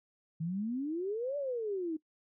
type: exponential two-way sweep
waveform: sine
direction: up then down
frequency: 155.56 to 587.3 to 306.5 Hz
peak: -32 dBFS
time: 0.4-1.97 s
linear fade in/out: 10 ms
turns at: 1.37 s
effects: noise-tail reverb RT60 0.1 s tail -19 dB re dry